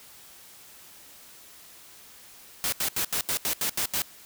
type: noise bursts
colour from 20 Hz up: white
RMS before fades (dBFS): -27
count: 9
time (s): 2.64-4.019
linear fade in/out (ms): 0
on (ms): 83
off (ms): 79
effects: white hiss -50 dBFS RMS until 4.25 s